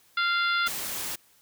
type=harmonic tone; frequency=694 Hz; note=F5; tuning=11 cents flat; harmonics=2 / 3 / 4 / 5 / 6 / 7; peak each=-24 / -32 / -36 / -32 / -37 / -41 dBFS; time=0.17-0.68 s; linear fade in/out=5 ms
type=noise; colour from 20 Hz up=white; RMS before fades=-33 dBFS; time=0.66-1.16 s; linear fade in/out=10 ms
effects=white hiss -61 dBFS RMS until 1.41 s